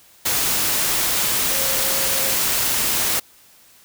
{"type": "tone in noise", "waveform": "sine", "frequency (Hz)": 539, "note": "C#5", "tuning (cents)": -49, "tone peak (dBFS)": -31, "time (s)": [1.51, 2.35], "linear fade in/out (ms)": 10, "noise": "white", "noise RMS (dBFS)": -20, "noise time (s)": [0.25, 3.2], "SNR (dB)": -14, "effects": ["white hiss -51 dBFS RMS until 3.84 s"]}